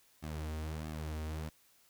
sawtooth tone with flanger, 77.78 Hz, D#2, in tune, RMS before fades -40 dBFS, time 0.22-1.5 s, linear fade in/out 20 ms, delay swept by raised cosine 2 to 6 ms, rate 1.5 Hz, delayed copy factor -0.75, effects white hiss -67 dBFS RMS until 1.89 s

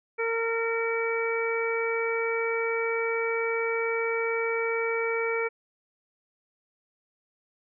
harmonic tone, 457.8 Hz, A#4, 31 cents flat, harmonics 1 / 2 / 3 / 4 / 5, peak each -27 / -37 / -34 / -38 / -31 dBFS, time 0.18-5.49 s, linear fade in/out 20 ms, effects none

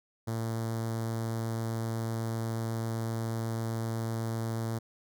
sawtooth tone with notch filter, 113.5 Hz, A#2, 46 cents flat, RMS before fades -33 dBFS, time 0.27-4.79 s, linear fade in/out 10 ms, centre 2600 Hz, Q 0.86, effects none

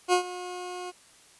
20% pulse tone with ADSR envelope, 360.2 Hz, F#4, 46 cents flat, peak -13 dBFS, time 0.08-0.92 s, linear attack 48 ms, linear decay 98 ms, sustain -17 dB, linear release 27 ms, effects white hiss -56 dBFS RMS until 1.39 s + resampled to 24000 Hz

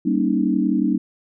sine chord, Eb dominant seventh, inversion first, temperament just, 194.45 / 233.3 / 280 / 311.1 Hz, G3 / Bb3 / Db4 / Eb4, -14 / +2 / +18 / 0 cents, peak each -22 dBFS, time 0.05-0.98 s, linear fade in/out 10 ms, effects none

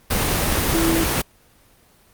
sine tone in noise, 329.6 Hz, E4, in tune, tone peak -18 dBFS, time 0.74-1.04 s, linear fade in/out 10 ms, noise pink, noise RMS -20 dBFS, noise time 0.1-1.22 s, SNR -1 dB, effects pink hiss -54 dBFS RMS until 2.13 s + Opus 24 kbps

